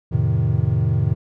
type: chord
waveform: triangle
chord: F dominant seventh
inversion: none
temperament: equal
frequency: 87.31 / 110 / 130.81 / 155.56 Hz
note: F2 / A2 / C3 / Eb3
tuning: 0 / 0 / 0 / 0 cents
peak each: -22 / -18 / -19 / -21 dBFS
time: 0.11-1.15 s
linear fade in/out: 20 ms
effects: none